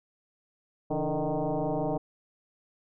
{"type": "tone with frequency modulation", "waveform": "sine", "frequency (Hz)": 164.81, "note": "E3", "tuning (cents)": 0, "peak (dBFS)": -26, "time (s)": [0.9, 1.98], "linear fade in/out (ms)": 10, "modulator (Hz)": 152, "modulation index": 4.4, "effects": []}